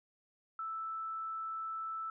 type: tone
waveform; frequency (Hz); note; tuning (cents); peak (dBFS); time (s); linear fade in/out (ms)
sine; 1318.5; E6; 0; -37; 0.59-2.1; 2
effects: none